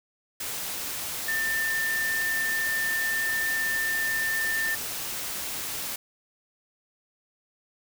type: tone in noise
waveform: sine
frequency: 1791 Hz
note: A6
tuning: 30 cents sharp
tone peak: -25 dBFS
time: 1.28-4.75 s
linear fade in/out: 5 ms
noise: white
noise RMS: -33 dBFS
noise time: 0.4-5.96 s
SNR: +5 dB
effects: none